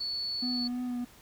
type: tone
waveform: sine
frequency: 4435 Hz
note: C#8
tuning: in tune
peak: -31 dBFS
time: 0-0.68 s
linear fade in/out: 10 ms
type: tone with vibrato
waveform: triangle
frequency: 246.5 Hz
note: B3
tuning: 3 cents flat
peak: -29 dBFS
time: 0.42-1.05 s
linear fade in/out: 10 ms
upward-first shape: triangle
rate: 3.1 Hz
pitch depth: 27 cents each way
effects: pink hiss -56 dBFS RMS until 1.21 s